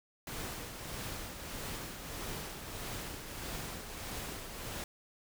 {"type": "noise with tremolo", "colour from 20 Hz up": "pink", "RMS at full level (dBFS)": -40, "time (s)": [0.27, 4.84], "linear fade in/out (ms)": 2, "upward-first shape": "triangle", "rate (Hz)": 1.6, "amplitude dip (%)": 50, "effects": []}